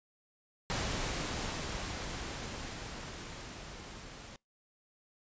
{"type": "noise with level ramp", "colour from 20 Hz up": "pink", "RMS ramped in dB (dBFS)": [-34, -49], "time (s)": [0.7, 4.36], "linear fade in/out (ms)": 0, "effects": ["noise-tail reverb RT60 0.2 s tail -26 dB re dry", "resampled to 16000 Hz"]}